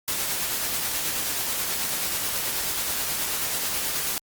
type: noise with tremolo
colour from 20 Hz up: white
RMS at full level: -26 dBFS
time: 0.08-4.18 s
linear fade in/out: 0 ms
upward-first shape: sine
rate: 9.3 Hz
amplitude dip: 25%
effects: Opus 48 kbps